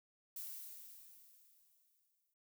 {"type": "noise with exponential decay", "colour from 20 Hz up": "violet", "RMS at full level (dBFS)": -45, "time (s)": [0.36, 2.34], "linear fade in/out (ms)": 5, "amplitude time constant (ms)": 430, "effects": ["noise-tail reverb RT60 0.1 s tail -20 dB re dry"]}